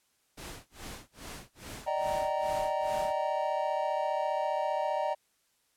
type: noise with tremolo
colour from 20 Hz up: pink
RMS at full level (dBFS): -42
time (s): 0.37-3.13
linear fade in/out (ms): 10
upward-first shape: sine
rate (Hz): 2.4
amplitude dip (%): 100
type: chord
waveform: triangle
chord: Eb major seventh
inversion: third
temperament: equal with one note detuned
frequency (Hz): 587.3 / 622.3 / 769.2 / 932.3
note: D5 / Eb5 / G5 / Bb5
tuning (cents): 0 / 0 / -33 / 0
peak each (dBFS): -32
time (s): 1.86-5.15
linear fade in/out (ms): 20
effects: white hiss -72 dBFS RMS until 5.76 s + low-pass 12000 Hz 12 dB/octave